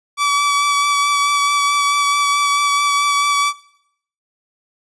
sawtooth tone with vibrato, 1148 Hz, D6, 40 cents flat, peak -10 dBFS, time 0.17-3.53 s, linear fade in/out 50 ms, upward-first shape sine, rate 4.6 Hz, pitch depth 13 cents each way, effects noise-tail reverb RT60 0.7 s tail -20 dB re dry + resampled to 22050 Hz

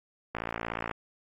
click train, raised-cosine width 0.5 ms, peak -17 dBFS, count 33, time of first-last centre 0.35-0.912 s, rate 56.9 Hz, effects AAC 32 kbps

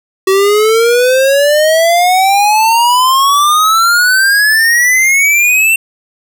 square exponential sweep, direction up, 378.4 to 2714 Hz, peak -7 dBFS, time 0.27-5.76 s, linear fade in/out 5 ms, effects 7-bit

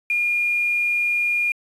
sine tone with quantisation, 2420 Hz, D#7, 49 cents flat, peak -18 dBFS, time 0.1-1.52 s, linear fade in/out 2 ms, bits 7, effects resampled to 32000 Hz

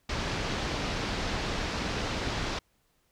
pink low-pass noise, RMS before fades -32 dBFS, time 0.09-2.59 s, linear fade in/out 5 ms, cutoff 5500 Hz, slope 24 dB/octave, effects pink hiss -71 dBFS RMS until 3.11 s

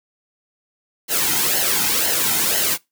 white noise with flanger, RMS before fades -19 dBFS, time 1.08-2.78 s, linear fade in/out 50 ms, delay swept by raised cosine 0.83 to 1.79 ms, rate 2 Hz, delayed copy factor -0.65, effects noise-tail reverb RT60 0.2 s tail -23 dB re dry

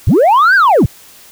sine linear two-way sweep, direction up then down, 61.74 to 1632 to 64.6 Hz, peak -3 dBFS, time 0.07-0.86 s, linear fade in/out 5 ms, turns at 0.55 s, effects tanh soft clip ceiling -4 dBFS + white hiss -40 dBFS RMS until 1.31 s

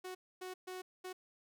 sawtooth tone bursts at uneven times, 369.2 Hz, F#4, 4 cents flat, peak -39 dBFS, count 4, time 0.04-0.15 / 0.41-0.54 / 0.67-0.82 / 1.04-1.13 s, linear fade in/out 10 ms, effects none

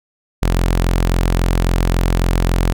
sawtooth tone, 43.65 Hz, F1, in tune, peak -9 dBFS, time 0.42-2.73 s, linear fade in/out 10 ms, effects none

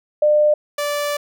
sine / sawtooth tone pair in turn, 600 / 583.3 Hz, D5 / D5, +37 / -12 cents, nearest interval unison, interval 49 cents, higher first, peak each -11 / -16 dBFS, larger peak first, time 0.22-0.54 / 0.78-1.17 s, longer second, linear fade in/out 5 ms, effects none

